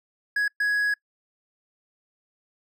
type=tone bursts at uneven times; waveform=triangle; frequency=1669 Hz; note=G#6; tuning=8 cents sharp; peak=-19 dBFS; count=2; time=0.36-0.48 / 0.6-0.94 s; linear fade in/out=5 ms; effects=noise-tail reverb RT60 0.1 s tail -25 dB re dry